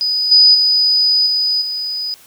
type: tone with level steps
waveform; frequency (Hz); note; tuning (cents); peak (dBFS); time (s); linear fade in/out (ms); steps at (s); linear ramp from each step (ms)
sine; 4972; D#8; -2; -14 / -5 / -10 / -13 / -19; 0.01-2.14; 0; 0.31 / 0.54 / 1.26 / 1.61; 10
effects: white hiss -45 dBFS RMS until 2.26 s